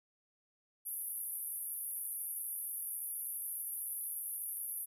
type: band-pass noise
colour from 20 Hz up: white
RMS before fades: -41 dBFS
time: 0.85-4.86 s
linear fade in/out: 20 ms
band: 10000 to 13000 Hz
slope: 96 dB/octave
effects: none